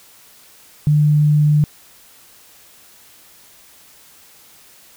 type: tone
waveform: sine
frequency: 149.4 Hz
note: D3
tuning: 30 cents sharp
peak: -10 dBFS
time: 0.87-1.64 s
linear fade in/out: 0 ms
effects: white hiss -47 dBFS RMS until 4.96 s